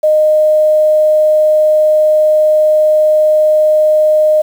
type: tone with quantisation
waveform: sine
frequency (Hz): 615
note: D#5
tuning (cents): -20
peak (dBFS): -6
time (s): 0.03-4.42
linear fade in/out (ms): 10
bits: 6
effects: none